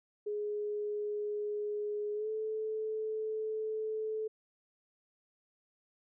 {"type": "tone with pitch glide", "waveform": "sine", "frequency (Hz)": [417.3, 435.3], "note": ["G#4", "A4"], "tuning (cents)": [8, -19], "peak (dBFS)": -33, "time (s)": [0.26, 4.28], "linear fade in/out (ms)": 10, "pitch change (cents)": 73, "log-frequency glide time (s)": [2.14, 2.29], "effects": []}